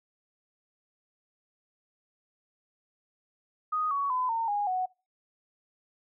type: tone with pitch steps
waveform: sine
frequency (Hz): 1244.5 / 1121.6 / 1010.8 / 911 / 821.1 / 740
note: D#6 / C#6 / B5 / A#5 / G#5 / F#5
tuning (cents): 0 / +20 / +40 / -40 / -20 / 0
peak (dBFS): -26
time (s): 3.72-4.86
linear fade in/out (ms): 10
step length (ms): 190
effects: noise-tail reverb RT60 0.3 s tail -24 dB re dry